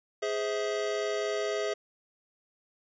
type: chord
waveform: square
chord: Ab augmented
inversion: none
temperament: just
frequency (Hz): 415.3 / 519.1 / 648.9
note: Ab4 / C5 / E5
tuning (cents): 0 / -14 / -27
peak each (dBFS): -32 / -38 / -34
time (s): 0.22-1.74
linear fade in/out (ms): 10
effects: resampled to 16000 Hz